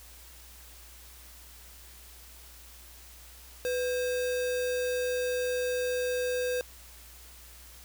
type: tone with sample-and-hold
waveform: sine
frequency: 497.6 Hz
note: B4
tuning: 13 cents sharp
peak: -27 dBFS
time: 3.65-6.61 s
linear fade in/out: 0 ms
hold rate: 2100 Hz
effects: added 60 Hz sine -52 dBFS peak until 7.84 s + white hiss -52 dBFS RMS until 7.84 s